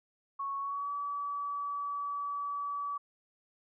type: tone with pitch glide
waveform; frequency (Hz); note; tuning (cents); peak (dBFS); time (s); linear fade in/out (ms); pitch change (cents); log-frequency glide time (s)
sine; 1107 to 1146; C#6 to D6; -3 to -43; -33; 0.39-2.98; 10; +60; 0.59-0.91
effects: none